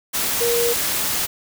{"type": "tone in noise", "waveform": "sine", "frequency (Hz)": 472.6, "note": "A#4", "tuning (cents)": 24, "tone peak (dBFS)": -18, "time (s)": [0.4, 0.74], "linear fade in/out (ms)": 20, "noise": "white", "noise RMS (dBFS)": -22, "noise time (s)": [0.13, 1.27], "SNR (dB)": 1, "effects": []}